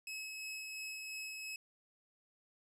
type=tone with tremolo; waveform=sawtooth; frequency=2573 Hz; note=E7; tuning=43 cents flat; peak=-38 dBFS; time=0.07-1.56 s; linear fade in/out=2 ms; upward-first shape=sine; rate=2.9 Hz; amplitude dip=25%; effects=low-pass 12000 Hz 12 dB/octave